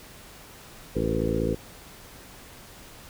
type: harmonic tone with a mistuned harmonic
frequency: 55.5 Hz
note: A1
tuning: 16 cents sharp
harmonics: 1 / 2 / 3 / 4 / 5 / 6 / 7 / 8 / 9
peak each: -32 / -32 / -32 / -32 / -32 / -32 / -32 / -32 / -32 dBFS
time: 0.95-1.55 s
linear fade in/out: 10 ms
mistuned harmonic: 8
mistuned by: +58 cents
effects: pink hiss -47 dBFS RMS until 3.09 s